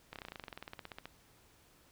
slowing click train, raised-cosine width 0.3 ms, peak -28 dBFS, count 21, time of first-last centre 0.13-1.056 s, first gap 28 ms, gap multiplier 1.05, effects pink hiss -65 dBFS RMS until 1.91 s

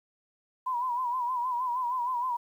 sine tone with vibrato, 990 Hz, B5, 4 cents sharp, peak -27 dBFS, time 0.66-2.37 s, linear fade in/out 10 ms, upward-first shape sine, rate 6.4 Hz, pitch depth 77 cents each way, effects 10-bit

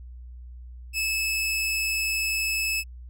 sawtooth tone with vibrato, 2604 Hz, E7, 22 cents flat, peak -21 dBFS, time 0.93-2.84 s, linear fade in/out 50 ms, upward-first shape triangle, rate 20 Hz, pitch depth 16 cents each way, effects added 61 Hz sine -39 dBFS peak until 3.09 s

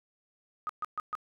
sine tone bursts, 1244.5 Hz, D#6, in tune, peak -30 dBFS, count 4, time 0.67-1.152 s, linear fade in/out 0 ms, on 23 ms, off 130 ms, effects none

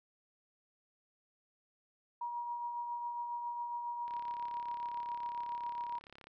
sine tone with tremolo, 954 Hz, A#5, 40 cents sharp, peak -35 dBFS, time 2.21-5.99 s, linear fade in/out 5 ms, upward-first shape triangle, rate 7.3 Hz, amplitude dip 40%
click train, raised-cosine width 0.3 ms, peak -37 dBFS, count 77, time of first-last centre 4.08-6.27 s, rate 34.7 Hz
effects none

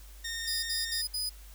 15% pulse tone with vibrato, 1835 Hz, A#6, 28 cents flat, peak -28 dBFS, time 0.24-1.02 s, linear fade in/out 10 ms, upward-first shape triangle, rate 17 Hz, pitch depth 12 cents each way
sawtooth tone bursts, 4978 Hz, D#8, in tune, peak -28 dBFS, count 4, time 0.47-1.296 s, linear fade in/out 10 ms, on 160 ms, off 62 ms
effects added 50 Hz sine -47 dBFS peak until 1.54 s + white hiss -56 dBFS RMS until 1.54 s

